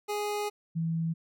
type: tone pair in turn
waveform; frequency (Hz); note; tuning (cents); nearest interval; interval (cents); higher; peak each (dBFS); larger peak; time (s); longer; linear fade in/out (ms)
25% pulse / sine; 415.3 / 164.15; G#4 / E3; 0 / -7; octave + major third; 1607; first; -26 / -27; first; 0.08-0.5 / 0.75-1.14; first; 20
effects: none